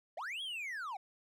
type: linear two-way sweep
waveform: triangle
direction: up then down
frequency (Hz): 554.4 to 3359 to 719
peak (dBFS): -37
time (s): 0.17-0.97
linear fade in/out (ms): 5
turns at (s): 0.42
effects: none